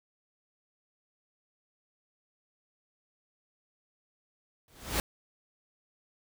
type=noise with exponential growth; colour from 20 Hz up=pink; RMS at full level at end=-26 dBFS; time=4.68-5 s; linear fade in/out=1 ms; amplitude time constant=69 ms; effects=none